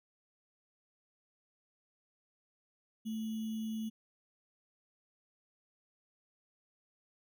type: tone with sample-and-hold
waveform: sine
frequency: 220 Hz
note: A3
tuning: in tune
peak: -35 dBFS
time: 3.05-3.9 s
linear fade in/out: 20 ms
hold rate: 3150 Hz
effects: none